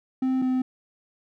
triangle tone pair in turn, 260.2 / 256.9 Hz, C4 / C4, -9 / -32 cents, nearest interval unison, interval 23 cents, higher first, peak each -19 dBFS, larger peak neither, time 0.22-0.42 / 0.42-0.62 s, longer neither, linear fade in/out 5 ms, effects none

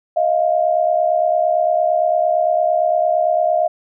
sine tone pair together, 629.7 / 698.5 Hz, D#5 / F5, +21 / 0 cents, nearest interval major second, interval 179 cents, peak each -16 dBFS, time 0.16-3.68 s, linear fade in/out 10 ms, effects none

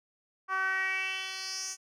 10% pulse tone with band-pass filter sweep, 380 Hz, F#4, 46 cents sharp, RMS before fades -33 dBFS, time 0.48-1.77 s, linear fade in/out 50 ms, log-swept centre 1200 to 7000 Hz, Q 4, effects none

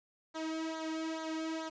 sawtooth tone with flanger, 320 Hz, D#4, 49 cents sharp, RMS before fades -38 dBFS, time 0.34-1.7 s, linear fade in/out 20 ms, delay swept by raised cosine 0.37 to 2.07 ms, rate 2.3 Hz, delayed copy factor -0.8, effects resampled to 16000 Hz + 10-bit

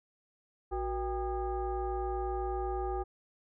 sine tone with frequency modulation, 370 Hz, F#4, in tune, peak -31 dBFS, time 0.71-3.04 s, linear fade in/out 20 ms, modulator 426 Hz, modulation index 1.3, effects none

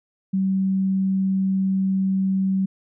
sine tone, 191.4 Hz, G3, 41 cents flat, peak -18 dBFS, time 0.33-2.66 s, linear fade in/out 10 ms, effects none

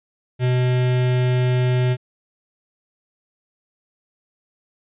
square tone with notch filter, 125.6 Hz, B2, 30 cents sharp, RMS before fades -18 dBFS, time 0.39-1.97 s, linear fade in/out 50 ms, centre 1100 Hz, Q 1.7, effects resampled to 8000 Hz

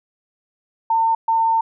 sine tone bursts at uneven times, 904 Hz, A5, 47 cents sharp, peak -14 dBFS, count 2, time 0.9-1.15 / 1.28-1.61 s, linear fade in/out 5 ms, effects none

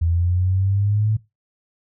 sine exponential sweep, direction up, 82.41 to 110 Hz, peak -16 dBFS, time 0.01-1.17 s, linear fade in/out 10 ms, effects noise-tail reverb RT60 0.2 s tail -18 dB re dry

